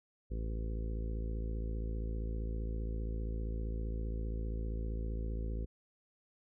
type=harmonic tone; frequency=55.2 Hz; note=A1; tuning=6 cents sharp; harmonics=1 / 2 / 3 / 4 / 5 / 6 / 7 / 8 / 9; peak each=-35 / -45 / -49 / -49 / -52 / -54 / -51 / -56 / -53 dBFS; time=0.3-5.66 s; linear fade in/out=20 ms; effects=none